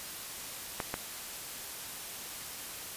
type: clicks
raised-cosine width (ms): 0.5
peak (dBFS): -17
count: 2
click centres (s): 0.802 / 0.941
effects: white hiss -42 dBFS RMS until 2.96 s + resampled to 32000 Hz